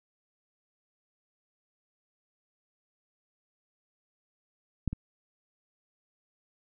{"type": "clicks", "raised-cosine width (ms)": 5, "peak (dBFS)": [-15, -21], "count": 2, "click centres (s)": [4.877, 4.93], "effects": []}